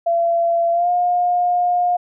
sine tone with pitch glide, 679 to 711.5 Hz, F5 to F5, -49 to +32 cents, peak -14 dBFS, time 0.06-1.97 s, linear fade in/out 10 ms, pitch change +81 cents, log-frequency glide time 0.72-0.9 s, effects none

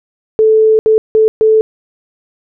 sine tone bursts at uneven times, 437.6 Hz, A4, 9 cents flat, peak -5 dBFS, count 4, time 0.39-0.79 / 0.86-0.98 / 1.15-1.28 / 1.41-1.61 s, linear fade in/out 0 ms, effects none

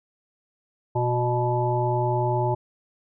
harmonic tone with a mistuned harmonic, 122 Hz, B2, 21 cents flat, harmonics 1 / 3 / 5 / 7 / 8, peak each -24 / -27 / -29 / -26 / -36 dBFS, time 0.95-2.55 s, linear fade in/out 10 ms, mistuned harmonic 7, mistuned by +24 cents, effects none

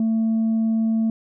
sine tone with tanh clipping, 223.5 Hz, A3, 27 cents sharp, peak -18 dBFS, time 0-1.1 s, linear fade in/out 2 ms, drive 1 dB, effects none

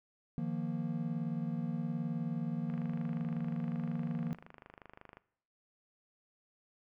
triangle chord, Eb suspended second, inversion none, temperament equal, 155.56 / 174.61 / 233.1 Hz, Eb3 / F3 / Bb3, 0 / 0 / 0 cents, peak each -36 dBFS, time 0.38-4.33 s, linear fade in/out 0 ms
click train, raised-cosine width 0.5 ms, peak -35 dBFS, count 64, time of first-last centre 2.7-5.171 s, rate 25.5 Hz
effects noise-tail reverb RT60 0.7 s tail -20 dB re dry

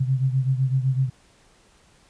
sine beating tone pair, 130.1 / 138 Hz, C3 / C#3, -9 / -7 cents, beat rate 7.9 Hz, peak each -20 / -25 dBFS, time 0-1.1 s, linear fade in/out 10 ms, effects pink hiss -57 dBFS RMS until 2.09 s + resampled to 22050 Hz

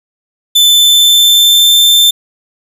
40% pulse tone with pitch glide, 3521 to 3560 Hz, A7 to A7, 0 to +20 cents, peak -3 dBFS, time 0.55-2.11 s, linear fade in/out 10 ms, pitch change +20 cents, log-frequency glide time 0.66-1.73 s, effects none

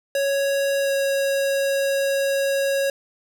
square tone with pitch glide, 554.4 to 550.6 Hz, C#5 to C#5, 0 to -12 cents, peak -20 dBFS, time 0.15-2.9 s, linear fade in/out 2 ms, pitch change -12 cents, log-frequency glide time 0.81-0.91 s, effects none

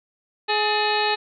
harmonic tone with a mistuned harmonic, 421.4 Hz, G#4, 25 cents sharp, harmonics 1 / 2 / 3 / 4 / 5 / 6 / 7 / 8 / 9 / 10, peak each -26 / -23 / -32 / -28 / -38 / -28 / -33 / -39 / -30 / -29 dBFS, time 0.48-1.16 s, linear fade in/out 20 ms, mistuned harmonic 4, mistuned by +89 cents, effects none

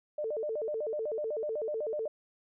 sine tone with vibrato, 517 Hz, C5, 21 cents flat, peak -31 dBFS, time 0.18-2.08 s, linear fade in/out 5 ms, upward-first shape square, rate 8 Hz, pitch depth 260 cents each way, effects none

